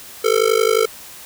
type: tone with amplitude modulation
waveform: square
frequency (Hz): 446.1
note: A4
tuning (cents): +24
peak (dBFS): -10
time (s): 0.24-0.86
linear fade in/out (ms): 10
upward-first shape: sine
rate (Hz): 51.3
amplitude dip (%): 95
effects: white hiss -38 dBFS RMS until 1.25 s